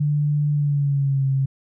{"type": "tone with pitch glide", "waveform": "sine", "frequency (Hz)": [147.4, 135.17], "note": ["D3", "C#3"], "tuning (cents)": [7, -43], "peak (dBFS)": -17, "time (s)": [0, 1.46], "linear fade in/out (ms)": 10, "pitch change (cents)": -150, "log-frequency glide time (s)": [0.52, 1.26], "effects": []}